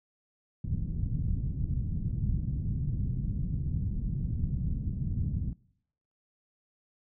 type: low-pass noise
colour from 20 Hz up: white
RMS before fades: -31 dBFS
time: 0.64-5.53 s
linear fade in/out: 2 ms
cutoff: 160 Hz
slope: 24 dB/octave
effects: noise-tail reverb RT60 0.7 s tail -23 dB re dry